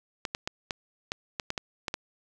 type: clicks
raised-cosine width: 0.2 ms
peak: -13 dBFS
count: 10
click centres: 0.252 / 0.349 / 0.475 / 0.708 / 1.119 / 1.398 / 1.504 / 1.578 / 1.882 / 1.941 s
effects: none